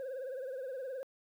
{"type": "tone with vibrato", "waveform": "sine", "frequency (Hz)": 523.3, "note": "C5", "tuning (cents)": 0, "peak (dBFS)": -35, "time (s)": [0, 1.03], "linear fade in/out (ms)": 0, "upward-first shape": "triangle", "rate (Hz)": 19, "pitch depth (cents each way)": 110, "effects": ["tanh soft clip ceiling -37 dBFS", "11-bit"]}